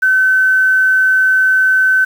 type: tone with quantisation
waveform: sine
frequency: 1525 Hz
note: G6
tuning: 48 cents flat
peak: -8 dBFS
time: 0.02-2.05 s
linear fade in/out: 10 ms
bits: 6
effects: none